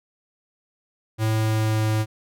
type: tone with pitch glide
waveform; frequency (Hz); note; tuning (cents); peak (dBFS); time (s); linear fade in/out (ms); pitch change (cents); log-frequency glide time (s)
square; 110 to 108.8; A2 to A2; 0 to -19; -20; 1.18-2.06; 50; -19; 1.31-1.88
effects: none

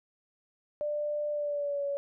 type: tone with pitch glide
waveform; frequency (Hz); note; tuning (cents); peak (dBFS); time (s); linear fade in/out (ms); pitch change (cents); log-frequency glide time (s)
sine; 593 to 564.6; D5 to C#5; +17 to +32; -29; 0.81-1.97; 0; -85; 1.31-1.85
effects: none

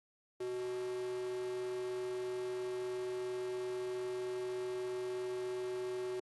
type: tone with high-pass filter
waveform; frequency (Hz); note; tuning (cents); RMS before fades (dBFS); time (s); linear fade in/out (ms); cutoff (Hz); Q
square; 124.1; B2; +9; -39; 0.4-6.2; 5; 380; 5.2
effects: AAC 32 kbps

